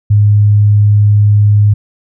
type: tone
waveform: sine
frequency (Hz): 103.83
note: G#2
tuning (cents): 0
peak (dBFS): -4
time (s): 0.1-1.74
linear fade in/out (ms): 10
effects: none